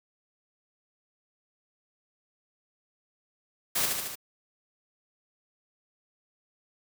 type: noise with echo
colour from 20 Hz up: white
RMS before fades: -27 dBFS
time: 3.75-3.86 s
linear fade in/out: 10 ms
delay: 74 ms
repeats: 4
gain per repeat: -3 dB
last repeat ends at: 4.156 s
effects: none